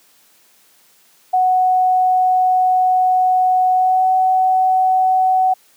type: tone with pitch glide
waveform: sine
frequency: 740 to 749 Hz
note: F#5 to F#5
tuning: 0 to +21 cents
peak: -11 dBFS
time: 1.33-5.54 s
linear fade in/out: 10 ms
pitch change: +21 cents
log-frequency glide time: 3.74-4.05 s
effects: white hiss -53 dBFS RMS until 5.76 s + high-pass 150 Hz 12 dB/octave